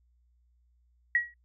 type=tone with exponential decay; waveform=sine; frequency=1913 Hz; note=A#6; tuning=44 cents sharp; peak=-19 dBFS; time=1.15-1.34 s; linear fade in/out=2 ms; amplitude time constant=41 ms; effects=noise-tail reverb RT60 0.1 s tail -26 dB re dry + added 60 Hz sine -64 dBFS peak until 1.44 s